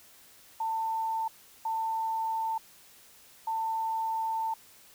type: tone bursts at uneven times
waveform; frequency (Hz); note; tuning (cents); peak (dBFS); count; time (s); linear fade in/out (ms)
sine; 894; A5; +27; -28; 3; 0.6-1.28 / 1.65-2.58 / 3.47-4.54; 5
effects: white hiss -56 dBFS RMS until 4.94 s